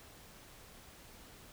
silence, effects pink hiss -56 dBFS RMS until 1.52 s

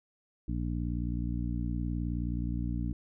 harmonic tone, 59.2 Hz, A#1, 27 cents sharp, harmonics 1 / 2 / 3 / 4 / 5, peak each -33 / -36 / -38 / -39 / -40 dBFS, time 0.48-2.93 s, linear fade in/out 5 ms, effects none

